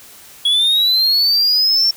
triangle linear sweep, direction up, 3332 to 5470 Hz, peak -10 dBFS, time 0.45-1.91 s, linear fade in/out 5 ms, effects white hiss -41 dBFS RMS until 1.96 s

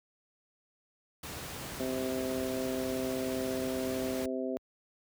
pink noise, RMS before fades -41 dBFS, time 1.23-4.26 s, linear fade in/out 5 ms
harmonic tone, 130 Hz, C3, 11 cents flat, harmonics 2 / 3 / 4 / 5, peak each -35 / -37 / -38 / -39 dBFS, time 1.8-4.57 s, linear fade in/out 0 ms
effects high-pass 60 Hz 12 dB/octave

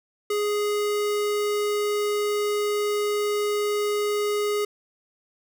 square tone, 415.3 Hz, G#4, in tune, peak -23 dBFS, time 0.3-4.65 s, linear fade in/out 5 ms, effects none

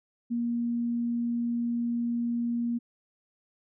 sine tone, 236.5 Hz, A#3, 25 cents sharp, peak -26 dBFS, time 0.3-2.79 s, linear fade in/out 20 ms, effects none

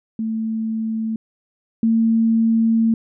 sine tone pair in turn, 222.1 / 226 Hz, A3 / A3, +16 / +47 cents, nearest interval unison, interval 31 cents, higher second, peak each -20 / -13 dBFS, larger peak second, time 0.19-1.16 / 1.83-2.94 s, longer second, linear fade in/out 2 ms, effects none

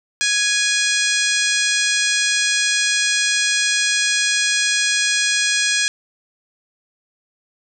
harmonic tone with a mistuned harmonic, 833 Hz, G#5, 5 cents sharp, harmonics 2 / 3 / 4 / 5 / 6 / 7 / 8 / 9 / 10, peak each -21 / -23 / -24 / -25 / -26 / -26 / -27 / -28 / -28 dBFS, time 0.21-5.88 s, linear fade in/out 0 ms, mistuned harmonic 3, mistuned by -25 cents, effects none

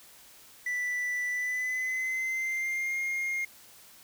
triangle tone with pitch glide, 1975.5 to 2130 Hz, B6 to C7, 0 to +30 cents, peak -27 dBFS, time 0.66-3.45 s, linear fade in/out 5 ms, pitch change +130 cents, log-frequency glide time 1.29-2.98 s, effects white hiss -54 dBFS RMS until 4.03 s

